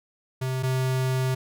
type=tone pair in turn; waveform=square; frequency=130 / 130 Hz; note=C3 / C3; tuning=-11 / -11 cents; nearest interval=unison; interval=0 cents; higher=neither; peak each=-26 / -23 dBFS; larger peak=second; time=0.41-0.63 / 0.63-1.35 s; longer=second; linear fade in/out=10 ms; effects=none